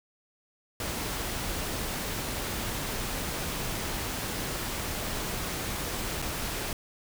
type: noise with dropouts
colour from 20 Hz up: pink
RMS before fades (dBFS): -33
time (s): 0.8-6.73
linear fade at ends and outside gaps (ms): 2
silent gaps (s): 6.219-6.223
effects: none